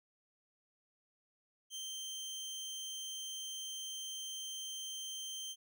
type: tone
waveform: 25% pulse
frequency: 3136 Hz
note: G7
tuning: in tune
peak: -38 dBFS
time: 1.7-5.56 s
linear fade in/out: 50 ms
effects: none